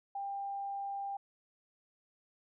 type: tone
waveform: sine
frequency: 795 Hz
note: G5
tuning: 24 cents sharp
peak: -36 dBFS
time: 0.15-1.17 s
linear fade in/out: 5 ms
effects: none